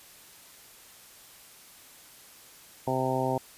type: harmonic tone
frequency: 130.3 Hz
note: C3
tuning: 7 cents flat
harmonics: 1 / 2 / 3 / 4 / 5 / 6 / 7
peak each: -33 / -33 / -33 / -33 / -33 / -33 / -33 dBFS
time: 2.87-3.38 s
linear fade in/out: 5 ms
effects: white hiss -52 dBFS RMS until 3.57 s + resampled to 32000 Hz

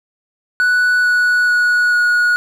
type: tone with pitch steps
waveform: triangle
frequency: 1480 / 1470.6 / 1461.3 / 1452.1 Hz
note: F#6 / F#6 / F#6 / F#6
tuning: 0 / -11 / -22 / -33 cents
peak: -9 dBFS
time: 0.6-2.36 s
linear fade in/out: 0 ms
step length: 440 ms
effects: none

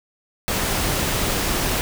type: noise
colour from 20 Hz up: pink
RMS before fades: -22 dBFS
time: 0.48-1.81 s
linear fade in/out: 0 ms
effects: none

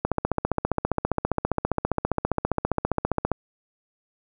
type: click train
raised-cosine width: 1 ms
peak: -8 dBFS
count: 50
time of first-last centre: 0.05-3.317 s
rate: 15 Hz
effects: none

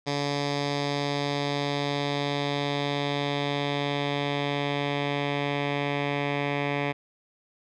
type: tone with low-pass filter sweep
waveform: 10% pulse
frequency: 143.1 Hz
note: D3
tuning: 45 cents flat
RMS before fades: -28 dBFS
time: 0.06-6.93 s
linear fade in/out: 20 ms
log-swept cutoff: 4900 to 2600 Hz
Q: 2.5
effects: none

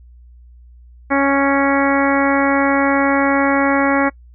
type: harmonic tone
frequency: 277.2 Hz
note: C#4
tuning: in tune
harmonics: 1 / 2 / 3 / 4 / 5 / 6 / 7 / 8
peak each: -16 / -19 / -21 / -22 / -23 / -24 / -24 / -25 dBFS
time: 1.1-4.1 s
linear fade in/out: 20 ms
effects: noise-tail reverb RT60 0.1 s tail -26 dB re dry + added 60 Hz sine -40 dBFS peak until 4.34 s

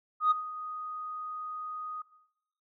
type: tone with ADSR envelope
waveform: sine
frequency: 1244.5 Hz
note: D#6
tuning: in tune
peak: -18 dBFS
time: 0.2-2.02 s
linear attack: 110 ms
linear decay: 18 ms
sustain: -18 dB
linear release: 6 ms
effects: noise-tail reverb RT60 0.8 s tail -17 dB re dry + tanh soft clip ceiling -17 dBFS

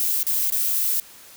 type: noise with dropouts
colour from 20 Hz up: violet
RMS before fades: -22 dBFS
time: 0-1 s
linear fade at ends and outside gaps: 1 ms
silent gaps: 0.231-0.267 / 0.502-0.522 s
effects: white hiss -46 dBFS RMS until 1.36 s

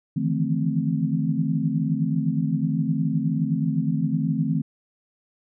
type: tone cluster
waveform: sine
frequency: 149 / 160.3 / 168.3 / 217.7 / 259.1 Hz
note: D3 / E3 / E3 / A3 / C4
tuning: +25 / -48 / +36 / -18 / -17 cents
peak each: -27 dBFS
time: 0.16-4.62 s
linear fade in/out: 10 ms
effects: none

